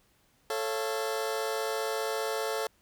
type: chord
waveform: sawtooth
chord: A augmented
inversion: none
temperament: just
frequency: 440 / 550 / 687.5 Hz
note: A4 / C#5 / E#5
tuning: 0 / -14 / -27 cents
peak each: -28 / -31 / -33 dBFS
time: 0.5-2.67 s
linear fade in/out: 2 ms
effects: pink hiss -67 dBFS RMS until 2.81 s